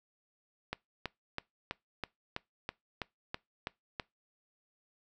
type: click train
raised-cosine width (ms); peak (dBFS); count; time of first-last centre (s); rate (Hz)
0.3; -19; 11; 0.73-3.998; 3.06
effects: noise-tail reverb RT60 0.2 s tail -23 dB re dry